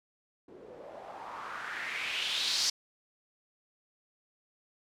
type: noise with low-pass filter sweep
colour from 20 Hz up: blue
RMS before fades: -36 dBFS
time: 0.48-2.7 s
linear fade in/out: 5 ms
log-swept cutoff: 360 to 5300 Hz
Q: 3.4
effects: none